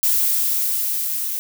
violet noise with level ramp, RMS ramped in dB -17 to -25 dBFS, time 0.03-1.39 s, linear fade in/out 0 ms, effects none

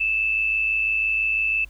sine tone with amplitude modulation, 2631 Hz, E7, 4 cents flat, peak -17 dBFS, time 0-1.65 s, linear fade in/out 10 ms, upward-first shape sine, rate 106 Hz, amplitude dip 50%, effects added 50 Hz sine -42 dBFS peak until 1.69 s + pink hiss -57 dBFS RMS until 1.69 s

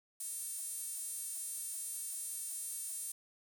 sawtooth tone with high-pass filter, 451.3 Hz, A4, 44 cents sharp, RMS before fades -42 dBFS, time 0.2-3.12 s, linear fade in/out 5 ms, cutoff 9200 Hz, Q 3.8, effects none

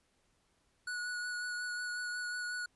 square tone with vibrato, 1464 Hz, F#6, 19 cents flat, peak -37 dBFS, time 0.87-2.66 s, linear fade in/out 5 ms, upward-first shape sine, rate 5.5 Hz, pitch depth 15 cents each way, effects pink hiss -74 dBFS RMS until 2.75 s + resampled to 24000 Hz

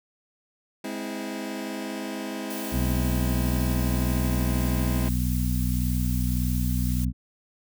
sawtooth chord, Ab augmented, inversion none, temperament just, 207.7 / 259.6 / 324.5 Hz, Ab3 / C4 / E4, 0 / -13 / -27 cents, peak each -31 dBFS, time 0.84-5.09 s, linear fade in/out 5 ms
blue noise, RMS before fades -38 dBFS, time 2.5-7.05 s, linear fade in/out 5 ms
harmonic tone, 61.74 Hz, B1, in tune, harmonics 1 / 2 / 3 / 4, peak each -25 / -28 / -30 / -31 dBFS, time 2.71-7.13 s, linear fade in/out 50 ms
effects none

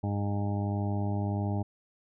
harmonic tone with a mistuned harmonic, 101.5 Hz, G#2, 39 cents flat, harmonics 1 / 2 / 3 / 4 / 6 / 7 / 8 / 9, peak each -29 / -34 / -38 / -43 / -42 / -46 / -41 / -50 dBFS, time 0.03-1.63 s, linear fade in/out 10 ms, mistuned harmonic 9, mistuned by -17 cents, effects none

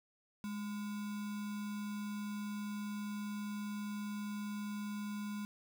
sine tone with sample-and-hold, 207.5 Hz, G#3, 1 cent flat, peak -38 dBFS, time 0.44-5.45 s, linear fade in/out 0 ms, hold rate 1225 Hz, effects none

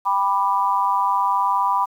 sine tone with amplitude modulation, 987.8 Hz, B5, in tune, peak -12 dBFS, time 0.05-1.86 s, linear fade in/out 20 ms, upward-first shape sine, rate 195 Hz, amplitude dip 100%, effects 8-bit

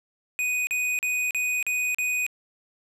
square tone bursts, 2489 Hz, D#7, in tune, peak -24 dBFS, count 6, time 0.39-2.265 s, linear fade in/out 0 ms, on 280 ms, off 39 ms, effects low-pass 12000 Hz 12 dB/octave + 11-bit

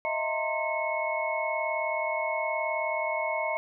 sine tone cluster, 628 / 667 / 915 / 1047 / 2192 Hz, D#5 / E5 / A#5 / C6 / C#7, +16 / +20 / -32 / +1 / -20 cents, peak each -31 / -36 / -33 / -37 / -32 dBFS, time 0.05-3.57 s, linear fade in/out 0 ms, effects none

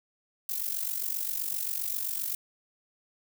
violet noise with amplitude modulation, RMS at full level -29 dBFS, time 0.49-2.35 s, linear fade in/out 2 ms, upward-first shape sine, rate 47.6 Hz, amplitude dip 75%, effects none

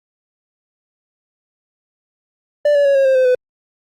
triangle tone with pitch steps, 587.3 / 572.2 / 557.5 / 543.2 / 529.3 / 515.7 / 502.5 Hz, D5 / D5 / C#5 / C#5 / C5 / C5 / B4, 0 / -45 / +10 / -35 / +20 / -25 / +30 cents, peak -8 dBFS, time 2.65-3.35 s, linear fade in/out 5 ms, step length 100 ms, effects Opus 32 kbps

